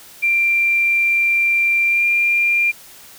sine tone with pitch glide, 2368 to 2400 Hz, D7 to D7, +14 to +37 cents, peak -13 dBFS, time 0.22-2.72 s, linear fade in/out 20 ms, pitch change +23 cents, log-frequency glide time 1.86-2.09 s, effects white hiss -42 dBFS RMS until 3.18 s

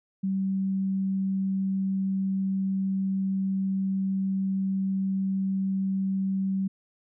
sine tone, 192.4 Hz, G3, 32 cents flat, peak -24 dBFS, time 0.23-6.68 s, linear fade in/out 10 ms, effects none

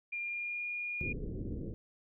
sine tone with pitch glide, 2402 to 2430 Hz, D7 to D#7, +38 to -42 cents, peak -35 dBFS, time 0.12-1.13 s, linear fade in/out 10 ms, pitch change +20 cents, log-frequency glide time 0.24-0.67 s
pink low-pass noise, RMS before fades -39 dBFS, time 1.01-1.74 s, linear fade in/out 0 ms, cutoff 470 Hz, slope 48 dB/octave
effects none

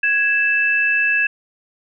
sine tone pair together, 1661.2 / 2637 Hz, G#6 / E7, 0 / 0 cents, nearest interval minor sixth, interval 800 cents, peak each -17 dBFS, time 0.03-1.27 s, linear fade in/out 5 ms, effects none

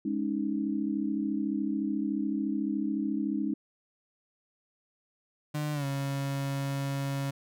sine chord, Ab suspended fourth, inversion none, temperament equal, 207.7 / 277.2 / 311.1 Hz, Ab3 / Db4 / Eb4, 0 / 0 / 0 cents, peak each -32 dBFS, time 0.05-3.54 s, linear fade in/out 5 ms
35% pulse tone with pitch glide, 150 to 138.35 Hz, D3 to C#3, +37 to -3 cents, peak -28 dBFS, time 5.54-7.31 s, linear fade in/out 10 ms, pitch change -140 cents, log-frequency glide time 5.73-5.85 s
effects none

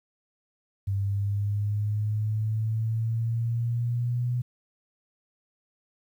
sine exponential sweep, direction up, 98.3 to 123.47 Hz, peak -24 dBFS, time 0.87-4.42 s, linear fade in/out 10 ms, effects 10-bit

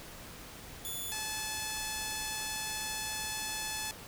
5% pulse tone pair in turn, 3458 / 864.5 Hz, A7 / A5, -31 / -31 cents, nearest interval 2 octaves, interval 2400 cents, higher first, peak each -29 / -23 dBFS, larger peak second, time 0.85-1.12 / 1.12-3.91 s, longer second, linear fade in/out 0 ms, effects pink hiss -48 dBFS RMS until 4.07 s

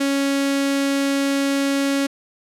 sawtooth tone with notch filter, 277.2 Hz, C#4, in tune, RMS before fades -20 dBFS, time 0-2.07 s, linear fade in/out 10 ms, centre 920 Hz, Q 1.7, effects low-pass 11000 Hz 12 dB/octave

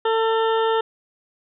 harmonic tone with a mistuned harmonic, 448.1 Hz, A4, 32 cents sharp, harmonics 1 / 2 / 3 / 4 / 6 / 7 / 8, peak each -19 / -23 / -27 / -32 / -38 / -36 / -36 dBFS, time 0.05-0.81 s, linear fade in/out 5 ms, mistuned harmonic 6, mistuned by +95 cents, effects none

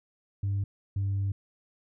sine tone pair in turn, 99.2 / 98.51 Hz, G2 / G2, +21 / +9 cents, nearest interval unison, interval 12 cents, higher first, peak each -24 dBFS, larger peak neither, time 0.43-0.64 / 0.96-1.32 s, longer second, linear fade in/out 5 ms, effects tanh soft clip ceiling -24 dBFS

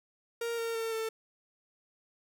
45% pulse tone with pitch steps, 466.2 / 459.3 / 452.4 / 445.7 Hz, A#4 / A#4 / A4 / A4, 0 / -26 / +48 / +22 cents, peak -32 dBFS, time 0.41-1.09 s, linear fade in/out 5 ms, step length 170 ms, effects none

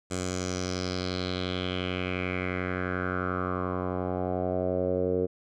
10% pulse tone with low-pass filter sweep, 91.4 Hz, F#2, 21 cents flat, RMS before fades -30 dBFS, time 0.1-5.27 s, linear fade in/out 20 ms, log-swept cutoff 7800 to 450 Hz, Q 4.2, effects none

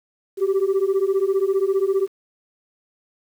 sine beating tone pair, 380.9 / 395.9 Hz, G4 / G4, -50 / +17 cents, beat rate 15 Hz, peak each -18 dBFS, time 0.37-2.08 s, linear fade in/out 50 ms, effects tanh soft clip ceiling -14 dBFS + 8-bit

